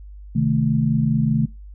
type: chord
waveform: sine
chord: A diminished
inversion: first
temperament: equal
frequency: 130.81 / 155.56 / 220 Hz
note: C3 / Eb3 / A3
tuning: 0 / 0 / 0 cents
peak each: -21 / -20 / -20 dBFS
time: 0.35-1.46 s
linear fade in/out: 10 ms
effects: noise-tail reverb RT60 0.2 s tail -21 dB re dry + added 50 Hz sine -36 dBFS peak until 1.74 s